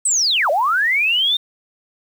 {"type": "linear two-way sweep", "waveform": "sine", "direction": "down then up", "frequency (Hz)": [8372, 543, 3678], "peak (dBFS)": -14, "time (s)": [0.05, 1.37], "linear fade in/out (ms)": 5, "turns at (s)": 0.5, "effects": ["7-bit"]}